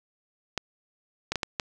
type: clicks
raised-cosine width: 0.2 ms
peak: -10 dBFS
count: 5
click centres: 0.577 / 1.32 / 1.357 / 1.432 / 1.598 s
effects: none